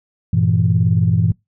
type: chord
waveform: sine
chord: E diminished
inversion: first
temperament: equal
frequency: 98 / 116.54 / 164.81 Hz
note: G2 / Bb2 / E3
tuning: 0 / 0 / 0 cents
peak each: -16 dBFS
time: 0.33-1.32 s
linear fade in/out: 5 ms
effects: noise-tail reverb RT60 0.2 s tail -25 dB re dry + tanh soft clip ceiling -3 dBFS